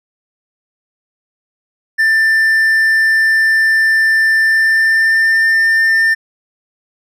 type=tone with pitch glide; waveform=triangle; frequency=1780 to 1798.6 Hz; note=A6 to A6; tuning=+20 to +38 cents; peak=-7 dBFS; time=1.98-6.15 s; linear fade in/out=20 ms; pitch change=+18 cents; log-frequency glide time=4.41-5.48 s; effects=none